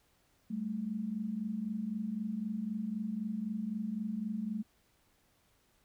sine tone pair together, 195.11 / 219 Hz, G3 / A3, -8 / -8 cents, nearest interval major second, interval 200 cents, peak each -39 / -35 dBFS, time 0.5-4.63 s, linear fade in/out 10 ms, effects pink hiss -71 dBFS RMS until 5.84 s

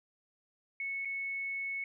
sine tone with dropouts, 2205 Hz, C#7, 10 cents flat, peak -34 dBFS, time 0.8-1.84 s, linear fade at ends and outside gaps 2 ms, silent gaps 1.05-1.054 s, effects none

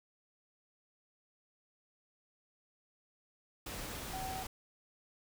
sine tone in noise, 759 Hz, F#5, 44 cents sharp, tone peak -40 dBFS, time 4.13-4.43 s, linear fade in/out 5 ms, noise pink, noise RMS -43 dBFS, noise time 3.66-4.47 s, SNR 0 dB, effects none

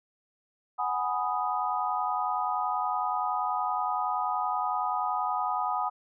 sine chord, G# minor seventh, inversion third, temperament equal, 740 / 830.6 / 987.8 / 1244.5 Hz, F#5 / G#5 / B5 / D#6, 0 / 0 / 0 / 0 cents, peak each -32 / -32 / -33 / -31 dBFS, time 0.78-5.9 s, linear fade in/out 20 ms, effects none

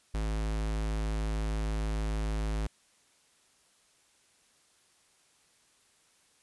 square tone, 53.3 Hz, G#1, 46 cents sharp, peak -30 dBFS, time 0.14-2.67 s, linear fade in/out 5 ms, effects white hiss -66 dBFS RMS until 6.42 s + resampled to 24000 Hz

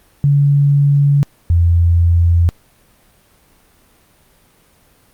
sine tone pair in turn, 142.3 / 85.23 Hz, C#3 / F2, +46 / -42 cents, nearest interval major sixth, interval 888 cents, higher first, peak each -8 dBFS, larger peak neither, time 0.24-1.23 / 1.5-2.49 s, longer neither, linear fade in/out 0 ms, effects pink hiss -52 dBFS RMS until 5.13 s + Opus 32 kbps

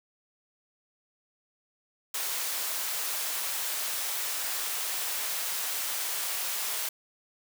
white high-pass noise, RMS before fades -32 dBFS, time 2.14-6.89 s, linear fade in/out 5 ms, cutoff 570 Hz, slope 12 dB/octave, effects none

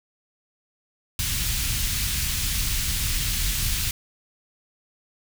pink band-stop noise, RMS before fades -25 dBFS, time 1.19-3.91 s, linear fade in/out 2 ms, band 110 to 2700 Hz, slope 12 dB/octave, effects none

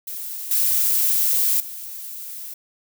violet noise with level steps, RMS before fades -31 / -19 / -34 dBFS, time 0.07-2.54 s, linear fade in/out 5 ms, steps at 0.51 / 1.6 s, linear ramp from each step 2 ms, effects none

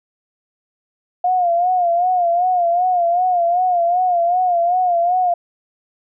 sine tone with vibrato, 709 Hz, F5, 26 cents sharp, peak -13 dBFS, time 1.24-5.34 s, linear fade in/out 5 ms, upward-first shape sine, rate 2.6 Hz, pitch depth 74 cents each way, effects none

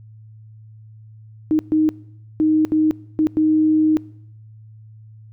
sine tone bursts at uneven times, 311.1 Hz, D#4, in tune, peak -13 dBFS, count 6, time 1.51-1.59 / 1.72-1.89 / 2.4-2.65 / 2.72-2.91 / 3.19-3.27 / 3.37-3.97 s, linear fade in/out 0 ms, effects noise-tail reverb RT60 0.8 s tail -23 dB re dry + added 109 Hz sine -40 dBFS peak until 5.32 s

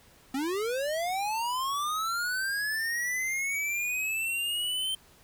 square linear sweep, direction up, 255.8 to 3122 Hz, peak -29 dBFS, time 0.34-4.95 s, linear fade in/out 5 ms, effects pink hiss -58 dBFS RMS until 5.23 s

